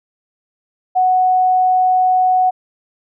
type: tone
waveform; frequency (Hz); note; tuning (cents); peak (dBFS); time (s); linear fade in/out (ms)
sine; 740; F#5; 0; -10; 0.95-2.51; 20
effects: none